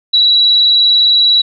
sine tone with vibrato, 3914 Hz, B7, 16 cents flat, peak -6 dBFS, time 0.13-1.42 s, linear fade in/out 10 ms, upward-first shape triangle, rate 20 Hz, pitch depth 25 cents each way, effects none

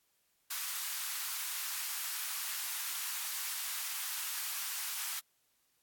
white high-pass noise, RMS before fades -38 dBFS, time 0.5-5.2 s, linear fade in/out 10 ms, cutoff 960 Hz, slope 24 dB/octave, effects white hiss -75 dBFS RMS until 5.82 s + AAC 64 kbps

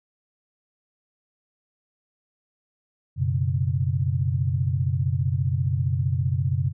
sine chord, F# suspended fourth, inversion none, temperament equal, 92.5 / 123.47 / 138.59 Hz, F#2 / B2 / C#3, 0 / 0 / 0 cents, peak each -25 dBFS, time 3.16-6.73 s, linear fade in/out 50 ms, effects none

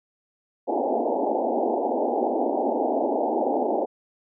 white band-pass noise, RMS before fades -24 dBFS, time 0.67-3.86 s, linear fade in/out 20 ms, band 230 to 860 Hz, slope 96 dB/octave, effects none

